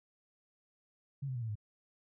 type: tone with pitch steps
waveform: sine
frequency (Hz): 138.59 / 129.31 / 120.65 / 112.57 / 105.03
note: C#3 / C3 / B2 / A2 / G#2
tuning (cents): 0 / -20 / -40 / +40 / +20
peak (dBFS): -35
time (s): 1.22-1.555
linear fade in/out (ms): 10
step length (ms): 67
effects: none